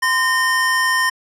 square tone pair together, 1028 / 1831.7 Hz, C6 / A#6, -31 / -31 cents, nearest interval minor seventh, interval 1000 cents, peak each -20 / -17 dBFS, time 0.02-1.1 s, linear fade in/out 10 ms, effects low-pass 11000 Hz 12 dB/octave

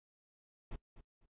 brown noise with echo, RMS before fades -42 dBFS, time 0.71-0.76 s, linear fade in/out 5 ms, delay 250 ms, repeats 2, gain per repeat -13 dB, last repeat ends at 1.26 s, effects noise-tail reverb RT60 0.1 s tail -20 dB re dry + resampled to 8000 Hz

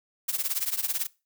blue noise with tremolo, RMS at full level -25 dBFS, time 0.28-1.07 s, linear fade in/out 10 ms, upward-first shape triangle, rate 18 Hz, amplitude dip 95%, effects noise-tail reverb RT60 0.3 s tail -22 dB re dry

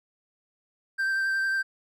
triangle tone with vibrato, 1568 Hz, G6, in tune, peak -22 dBFS, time 0.98-1.63 s, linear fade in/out 20 ms, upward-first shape sine, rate 11 Hz, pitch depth 14 cents each way, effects none

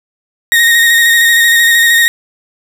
35% pulse tone with vibrato, 1864.7 Hz, A#6, in tune, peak -4 dBFS, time 0.52-2.08 s, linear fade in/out 0 ms, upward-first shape square, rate 13 Hz, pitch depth 21 cents each way, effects none

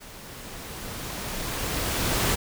pink noise with level ramp, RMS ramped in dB -44 to -23 dBFS, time 0-2.36 s, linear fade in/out 20 ms, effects none

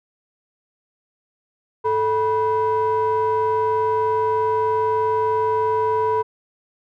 triangle ring-modulated tone, 269.6 Hz, C#4, 48 cents flat, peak -12 dBFS, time 1.84-6.23 s, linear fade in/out 20 ms, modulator 708 Hz, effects none

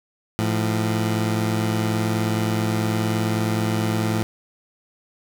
20% pulse tone pair together, 109.1 / 173.19 Hz, A2 / F3, -14 / -14 cents, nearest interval minor sixth, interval 800 cents, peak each -16 / -22 dBFS, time 0.39-4.23 s, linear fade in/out 0 ms, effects none

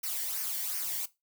blue noise with flanger, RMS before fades -34 dBFS, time 0.03-1.06 s, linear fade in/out 10 ms, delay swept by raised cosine 0.26 to 0.8 ms, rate 2.7 Hz, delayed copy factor -0.6, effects noise-tail reverb RT60 0.2 s tail -17 dB re dry

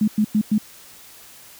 sine tone bursts, 212.7 Hz, G#3, 42 cents sharp, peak -14 dBFS, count 4, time 0.01-0.582 s, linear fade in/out 5 ms, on 68 ms, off 100 ms, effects white hiss -45 dBFS RMS until 1.59 s

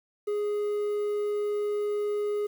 triangle tone with quantisation, 415.3 Hz, G#4, in tune, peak -24 dBFS, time 0.27-2.47 s, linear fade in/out 10 ms, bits 9, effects none

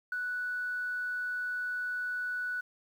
sine tone with ADSR envelope, 1480 Hz, F#6, in tune, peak -29 dBFS, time 0.12-2.61 s, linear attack 3 ms, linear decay 18 ms, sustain -2 dB, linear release 8 ms, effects tanh soft clip ceiling -26 dBFS + 10-bit

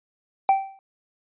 triangle tone with exponential decay, 778 Hz, G5, 13 cents flat, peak -10 dBFS, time 0.49-0.79 s, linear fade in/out 1 ms, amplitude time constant 65 ms, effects resampled to 8000 Hz

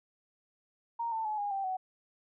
sine tone with pitch steps, 931 / 891.5 / 853.7 / 817.5 / 782.9 / 749.7 Hz, A#5 / A5 / G#5 / G#5 / G5 / F#5, -2 / +22 / +47 / -28 / -2 / +23 cents, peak -31 dBFS, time 0.99-1.77 s, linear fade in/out 10 ms, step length 130 ms, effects none

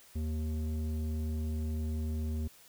square tone with low-pass filter, 77.78 Hz, D#2, in tune, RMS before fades -34 dBFS, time 0.15-2.48 s, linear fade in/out 10 ms, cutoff 290 Hz, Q 1.1, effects white hiss -58 dBFS RMS until 2.68 s

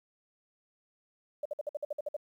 sine tone bursts, 590 Hz, D5, 8 cents sharp, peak -31 dBFS, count 10, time 1.43-2.166 s, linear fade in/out 5 ms, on 25 ms, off 54 ms, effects 11-bit

